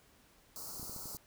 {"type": "band-stop noise", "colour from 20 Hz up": "white", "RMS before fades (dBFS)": -45, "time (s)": [0.56, 1.17], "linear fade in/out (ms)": 0, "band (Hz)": [1400, 4200], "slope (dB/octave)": 96}
{"type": "clicks", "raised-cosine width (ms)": 3, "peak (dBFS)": -36, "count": 6, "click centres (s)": [0.797, 0.83, 0.896, 0.963, 1.057, 1.148]}
{"effects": ["pink hiss -65 dBFS RMS until 1.26 s"]}